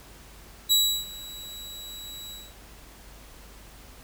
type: tone with ADSR envelope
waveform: sawtooth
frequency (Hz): 3900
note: B7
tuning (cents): -23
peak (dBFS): -14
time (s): 0.69-2.54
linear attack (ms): 27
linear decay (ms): 330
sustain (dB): -21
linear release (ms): 220
effects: added 50 Hz sine -50 dBFS peak until 4.03 s + pink hiss -50 dBFS RMS until 4.03 s